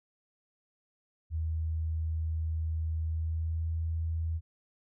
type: tone with pitch glide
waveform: sine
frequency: 80 to 81.45 Hz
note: D#2 to E2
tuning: +49 to -20 cents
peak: -29 dBFS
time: 1.3-4.41 s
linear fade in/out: 50 ms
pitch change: +31 cents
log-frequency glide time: 3.05-3.66 s
effects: none